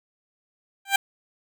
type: tone with exponential growth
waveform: 15% pulse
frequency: 789 Hz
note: G5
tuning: 11 cents sharp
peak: -7 dBFS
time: 0.85-0.96 s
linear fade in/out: 5 ms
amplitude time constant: 23 ms
effects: none